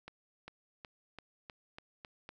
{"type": "accelerating click train", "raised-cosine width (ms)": 0.3, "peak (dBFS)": -30, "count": 8, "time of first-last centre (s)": [0.08, 2.291], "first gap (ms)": 400, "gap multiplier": 0.92, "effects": []}